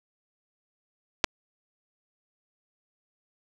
clicks, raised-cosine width 0.2 ms, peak -4 dBFS, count 2, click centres 1.241 / 1.244 s, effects none

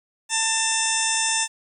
harmonic tone, 893 Hz, A5, 25 cents sharp, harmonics 1 / 2 / 3 / 4 / 6 / 7 / 8 / 9 / 10, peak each -29 / -29 / -29 / -29 / -29 / -29 / -29 / -29 / -29 dBFS, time 0.29-1.48 s, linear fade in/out 50 ms, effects 9-bit

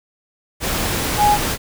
sine tone in noise, 830.6 Hz, G#5, in tune, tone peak -11 dBFS, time 1.17-1.38 s, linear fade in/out 50 ms, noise pink, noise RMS -21 dBFS, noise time 0.6-1.58 s, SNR +7 dB, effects none

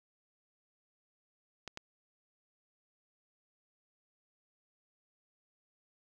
clicks, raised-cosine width 0.2 ms, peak -24 dBFS, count 2, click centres 1.677 / 1.774 s, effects none

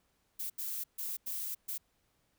violet noise bursts at uneven times, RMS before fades -38 dBFS, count 5, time 0.39-0.5 / 0.58-0.84 / 0.98-1.17 / 1.26-1.55 / 1.68-1.78 s, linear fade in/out 10 ms, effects pink hiss -75 dBFS RMS until 2.38 s

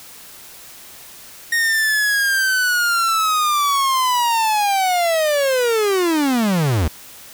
45% pulse linear sweep, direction down, 1864.7 to 70.1 Hz, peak -15 dBFS, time 1.52-6.88 s, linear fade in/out 5 ms, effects white hiss -40 dBFS RMS until 7.33 s

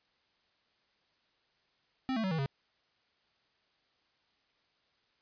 square tone with pitch steps, 261.6 / 222.5 / 189.3 / 161.03 / 136.99 Hz, C4 / A3 / F#3 / E3 / C#3, 0 / +20 / +40 / -40 / -20 cents, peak -31 dBFS, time 2.09-2.46 s, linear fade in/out 0 ms, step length 74 ms, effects white hiss -73 dBFS RMS until 5.21 s + resampled to 11025 Hz

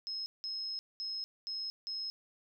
sine tone bursts at uneven times, 5160 Hz, E8, 38 cents flat, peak -36 dBFS, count 5, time 0.07-0.26 / 0.44-0.79 / 1-1.24 / 1.47-1.7 / 1.87-2.1 s, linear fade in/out 0 ms, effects none

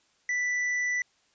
triangle tone with hard clipping, 1975.5 Hz, B6, in tune, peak -27 dBFS, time 0.29-1.02 s, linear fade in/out 2 ms, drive 8 dB, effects white hiss -67 dBFS RMS until 1.34 s + resampled to 16000 Hz

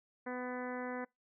harmonic tone with a mistuned harmonic, 250 Hz, B3, 21 cents sharp, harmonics 1 / 2 / 3 / 4 / 5 / 6 / 7 / 8 / 9, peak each -42 / -42 / -47 / -48 / -53 / -49 / -50 / -51 / -63 dBFS, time 0.26-1.05 s, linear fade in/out 10 ms, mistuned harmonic 5, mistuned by -16 cents, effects noise-tail reverb RT60 0.2 s tail -26 dB re dry

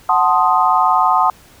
sine chord, F# diminished seventh, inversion none, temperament equal, 740 / 880 / 1046.5 / 1244.5 Hz, F#5 / A5 / C6 / Eb6, 0 / 0 / 0 / 0 cents, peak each -16 dBFS, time 0.09-1.3 s, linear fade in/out 2 ms, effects pink hiss -46 dBFS RMS until 1.6 s

